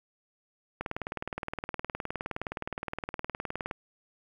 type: click train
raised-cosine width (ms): 0.5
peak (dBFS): -18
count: 57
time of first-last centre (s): 0.81-3.712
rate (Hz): 19.3
effects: 9-bit